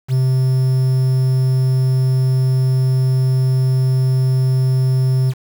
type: tone with quantisation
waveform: triangle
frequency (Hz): 130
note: C3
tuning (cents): -11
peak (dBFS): -10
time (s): 0.08-5.34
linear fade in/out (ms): 50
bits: 6
effects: none